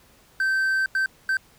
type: tone bursts at uneven times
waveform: triangle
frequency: 1552 Hz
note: G6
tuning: 18 cents flat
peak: -18 dBFS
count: 3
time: 0.4-0.86 / 0.95-1.06 / 1.29-1.37 s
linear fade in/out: 2 ms
effects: pink hiss -56 dBFS RMS until 1.58 s